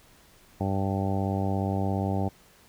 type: harmonic tone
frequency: 97.2 Hz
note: G2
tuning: 14 cents flat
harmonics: 1 / 2 / 3 / 4 / 5 / 6 / 7 / 8 / 9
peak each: -28 / -30 / -34 / -37 / -39 / -38 / -38 / -35 / -42 dBFS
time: 0.6-2.29 s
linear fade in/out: 10 ms
effects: pink hiss -57 dBFS RMS until 2.68 s